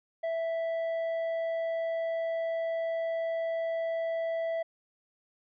triangle tone with tanh clipping, 659.3 Hz, E5, in tune, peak -30 dBFS, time 0.23-4.63 s, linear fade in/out 10 ms, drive 10 dB, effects none

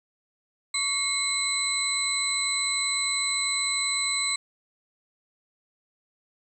sine tone cluster, 1123 / 2163 / 4036 / 7830 / 8280 Hz, C#6 / C#7 / B7 / B8 / C9, +22 / -43 / +37 / -16 / -19 cents, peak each -36 / -29 / -28 / -31 / -33 dBFS, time 0.74-4.36 s, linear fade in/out 5 ms, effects 9-bit

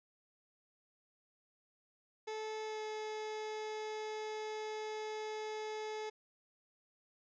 30% pulse tone with pitch glide, 434.5 to 430.8 Hz, A4 to A4, -22 to -37 cents, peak -37 dBFS, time 2.27-6.1 s, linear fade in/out 10 ms, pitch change -15 cents, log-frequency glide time 2.65-2.81 s, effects resampled to 16000 Hz + 13-bit

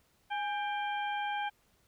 harmonic tone with a mistuned harmonic, 790 Hz, G5, 13 cents sharp, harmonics 1 / 2 / 3 / 4, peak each -33 / -39 / -43 / -45 dBFS, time 0.3-1.5 s, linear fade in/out 20 ms, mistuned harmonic 1, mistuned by +78 cents, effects pink hiss -70 dBFS RMS until 1.87 s

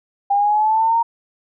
sine linear sweep, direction up, 797 to 932.3 Hz, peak -13 dBFS, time 0.3-1.03 s, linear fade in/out 10 ms, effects none

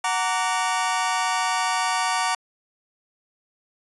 sawtooth chord, Gb augmented, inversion none, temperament just, 740 / 925 / 1156.2 Hz, Gb5 / Bb5 / D6, 0 / -14 / -27 cents, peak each -22 / -21 / -23 dBFS, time 0.04-2.35 s, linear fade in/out 5 ms, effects resampled to 24000 Hz

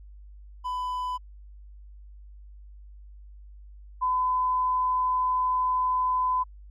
triangle / sine tone pair in turn, 1001 / 1010.9 Hz, B5 / B5, +23 / +40 cents, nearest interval unison, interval 17 cents, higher second, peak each -26 / -22 dBFS, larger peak second, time 0.64-1.18 / 4.01-6.44 s, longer second, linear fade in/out 20 ms, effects added 50 Hz sine -44 dBFS peak until 6.7 s

